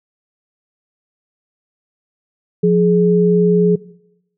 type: tone pair together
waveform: sine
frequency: 176.59 / 420 Hz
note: F3 / G#4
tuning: +19 / +19 cents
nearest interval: octave + minor third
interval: 1500 cents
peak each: -12 dBFS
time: 2.63-3.76 s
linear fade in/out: 10 ms
effects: noise-tail reverb RT60 0.8 s tail -20 dB re dry